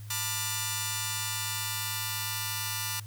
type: chord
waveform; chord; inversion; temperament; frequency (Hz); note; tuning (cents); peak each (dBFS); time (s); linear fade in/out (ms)
5% pulse; B half-diminished seventh; third; just; 889 / 987.8 / 1185.3 / 1422.4; A5 / B5 / D6 / F6; +18 / 0 / +16 / +31; -25; 0.1-3; 5
effects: added 105 Hz sine -40 dBFS peak until 3.06 s + white hiss -55 dBFS RMS until 3.06 s